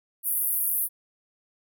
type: band-pass noise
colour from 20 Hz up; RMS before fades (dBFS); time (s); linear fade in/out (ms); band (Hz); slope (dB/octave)
white; -26; 0.23-0.89; 50; 10000 to 16000; 96
effects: none